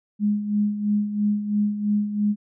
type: tone with tremolo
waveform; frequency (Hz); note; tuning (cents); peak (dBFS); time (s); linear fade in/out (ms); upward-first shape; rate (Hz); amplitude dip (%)
sine; 207.7; G#3; 0; -17; 0.19-2.36; 50; sine; 3; 65
effects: none